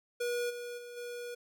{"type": "tone with level steps", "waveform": "square", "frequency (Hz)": 482.6, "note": "B4", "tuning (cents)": -40, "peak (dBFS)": [-32, -40, -45, -40], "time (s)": [0.2, 1.35], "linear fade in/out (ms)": 10, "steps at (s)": [0.49, 0.77, 0.96], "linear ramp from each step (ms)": 20, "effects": []}